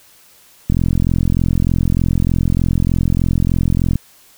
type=click train; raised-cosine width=5 ms; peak=-3 dBFS; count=142; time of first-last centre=0.7-3.956 s; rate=43.3 Hz; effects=white hiss -48 dBFS RMS until 4.37 s